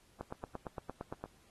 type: click train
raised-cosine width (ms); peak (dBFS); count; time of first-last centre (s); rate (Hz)
1; -26; 10; 0.21-1.24; 8.74
effects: pink hiss -67 dBFS RMS until 1.5 s + AAC 32 kbps